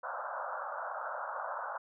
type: band-pass noise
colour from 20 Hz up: white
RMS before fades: -39 dBFS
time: 0.03-1.78 s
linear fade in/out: 10 ms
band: 530 to 1500 Hz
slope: 96 dB/octave
effects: none